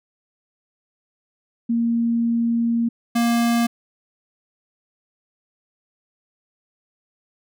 sine / square tone pair in turn, 232.8 / 234.7 Hz, A#3 / A#3, -2 / +12 cents, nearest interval unison, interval 14 cents, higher second, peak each -17 dBFS, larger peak neither, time 1.69-2.89 / 3.15-3.67 s, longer first, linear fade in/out 10 ms, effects none

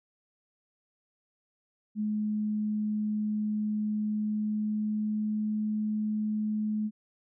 sine tone with pitch glide, 212.1 to 213.5 Hz, G#3 to G#3, +37 to +48 cents, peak -27 dBFS, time 1.95-6.91 s, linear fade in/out 50 ms, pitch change +11 cents, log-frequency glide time 3.93-5.56 s, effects none

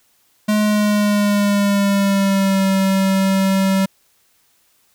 square tone with pitch glide, 211.4 to 192.74 Hz, G#3 to G3, +31 to -29 cents, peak -14 dBFS, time 0.48-3.86 s, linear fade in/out 10 ms, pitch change -160 cents, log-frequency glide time 0.59-2.66 s, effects white hiss -59 dBFS RMS until 4.94 s

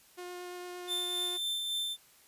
sawtooth tone with vibrato, 357.3 Hz, F4, 40 cents sharp, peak -37 dBFS, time 0.17-1.38 s, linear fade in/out 20 ms, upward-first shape triangle, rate 8.7 Hz, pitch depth 9 cents each way
45% pulse tone with tremolo, 3555 Hz, A7, 17 cents sharp, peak -31 dBFS, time 0.87-1.97 s, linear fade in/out 50 ms, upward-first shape sine, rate 3.6 Hz, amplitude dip 30%
effects white hiss -61 dBFS RMS until 2.27 s + resampled to 32000 Hz

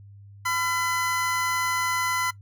square tone cluster, 1007 / 1369 / 2012 Hz, B5 / F6 / B6, +33 / -35 / +32 cents, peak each -29 dBFS, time 0.45-2.31 s, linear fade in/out 10 ms, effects noise-tail reverb RT60 0.1 s tail -18 dB re dry + added 100 Hz sine -44 dBFS peak until 2.41 s

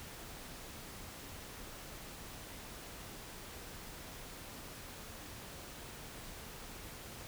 silence, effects pink hiss -49 dBFS RMS until 7.27 s

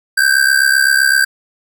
square ring-modulated tone, 1568 Hz, G6, in tune, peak -7 dBFS, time 0.17-1.25 s, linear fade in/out 10 ms, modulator 33.9 Hz, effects none

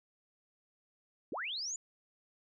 sine linear sweep, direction up, 207.7 to 7120 Hz, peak -36 dBFS, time 1.32-1.76 s, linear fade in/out 2 ms, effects none

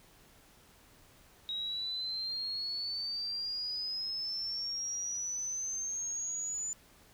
sine exponential sweep, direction up, 3802 to 7040 Hz, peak -34 dBFS, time 1.49-6.73 s, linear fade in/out 0 ms, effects pink hiss -61 dBFS RMS until 7.13 s

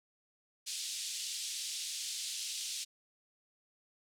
pink band-pass noise, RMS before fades -40 dBFS, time 0.66-2.85 s, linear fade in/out 20 ms, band 3300 to 9300 Hz, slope 24 dB/octave, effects none

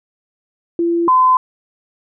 sine tone pair in turn, 339.9 / 1022.4 Hz, F4 / C6, -47 / -40 cents, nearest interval octave + perfect fifth, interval 1907 cents, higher second, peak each -13 / -8 dBFS, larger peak second, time 0.79-1.08 / 1.08-1.37 s, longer neither, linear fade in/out 2 ms, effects none

